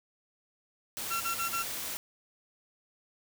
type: noise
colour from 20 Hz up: white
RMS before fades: -37 dBFS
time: 0.97-1.97 s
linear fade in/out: 0 ms
type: tone bursts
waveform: 30% pulse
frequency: 1361 Hz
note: F6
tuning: 45 cents flat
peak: -28 dBFS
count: 4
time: 1.1-1.633 s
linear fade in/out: 20 ms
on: 110 ms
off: 31 ms
effects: none